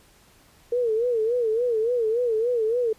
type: tone with vibrato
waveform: sine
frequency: 463.8 Hz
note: A#4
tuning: 9 cents flat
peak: -20 dBFS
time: 0.72-2.93 s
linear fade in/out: 5 ms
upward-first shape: sine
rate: 3.5 Hz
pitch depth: 120 cents each way
effects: pink hiss -56 dBFS RMS until 2.98 s + resampled to 32000 Hz